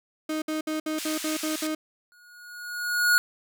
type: tone bursts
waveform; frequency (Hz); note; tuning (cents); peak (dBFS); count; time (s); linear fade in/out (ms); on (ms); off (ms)
35% pulse; 311.1; D#4; 0; -25; 8; 0.29-1.75; 5; 130; 60
type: band-pass noise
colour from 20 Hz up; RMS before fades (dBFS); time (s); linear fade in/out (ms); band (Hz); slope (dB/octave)
white; -35; 0.98-1.67; 2; 1700 to 9000; 12
type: tone with exponential growth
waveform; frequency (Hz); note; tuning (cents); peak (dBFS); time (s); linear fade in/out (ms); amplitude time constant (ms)
square; 1446; F#6; -40; -16; 2.12-3.18; 0; 230
effects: none